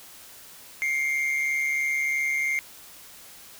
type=tone pair together; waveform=triangle; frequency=2114 / 2257 Hz; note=C7 / C#7; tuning=+17 / +31 cents; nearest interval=minor second; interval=114 cents; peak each=-22 / -31 dBFS; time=0.82-2.59 s; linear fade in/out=0 ms; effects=white hiss -47 dBFS RMS until 3.59 s